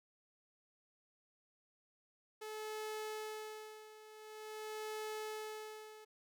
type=tone with tremolo; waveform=sawtooth; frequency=431.2 Hz; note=A4; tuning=35 cents flat; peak=-37 dBFS; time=2.41-6.05 s; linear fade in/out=10 ms; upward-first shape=sine; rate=0.47 Hz; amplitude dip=80%; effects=none